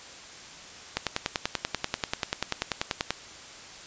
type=click train; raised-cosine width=0.2 ms; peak=-8 dBFS; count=23; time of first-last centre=0.97-3.106 s; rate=10.3 Hz; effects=white hiss -45 dBFS RMS until 3.86 s + resampled to 16000 Hz